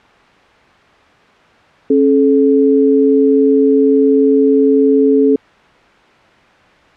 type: tone pair together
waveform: sine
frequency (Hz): 272.4 / 431.1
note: C#4 / A4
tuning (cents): -30 / -35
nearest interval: minor sixth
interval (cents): 795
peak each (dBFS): -10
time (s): 1.9-5.36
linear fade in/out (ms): 5
effects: white hiss -45 dBFS RMS until 6.96 s + low-pass 2000 Hz 12 dB/octave